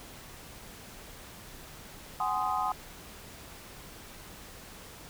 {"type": "chord", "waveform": "sine", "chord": "Ab dominant seventh", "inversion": "third", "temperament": "just", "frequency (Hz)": [747.5, 830.6, 1038.3, 1245.9], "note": ["Gb5", "Ab5", "C6", "Eb6"], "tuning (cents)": [17, 0, -14, 2], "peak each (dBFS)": -33, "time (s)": [2.2, 2.72], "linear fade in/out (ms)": 2, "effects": ["pink hiss -48 dBFS RMS until 5.09 s"]}